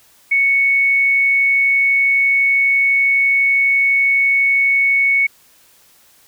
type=tone; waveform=sine; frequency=2217 Hz; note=C#7; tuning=in tune; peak=-11 dBFS; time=0.31-5.27 s; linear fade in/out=10 ms; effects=white hiss -51 dBFS RMS until 6.27 s